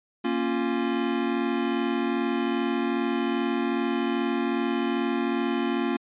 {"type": "chord", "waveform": "square", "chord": "Bb minor", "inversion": "none", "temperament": "equal with one note detuned", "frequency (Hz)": [233.1, 275.6, 349.2], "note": ["Bb3", "Db4", "F4"], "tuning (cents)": [0, -10, 0], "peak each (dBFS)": [-29, -29, -29], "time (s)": [0.24, 5.97], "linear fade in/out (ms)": 10, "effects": ["resampled to 8000 Hz"]}